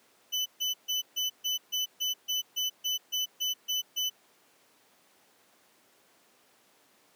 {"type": "tone bursts", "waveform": "35% pulse", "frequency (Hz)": 3004, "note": "F#7", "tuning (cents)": 26, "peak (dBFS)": -26, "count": 14, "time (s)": [0.32, 4.1], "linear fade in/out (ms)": 20, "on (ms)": 140, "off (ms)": 140, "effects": ["pink hiss -63 dBFS RMS until 7.15 s", "high-pass 300 Hz 12 dB/octave"]}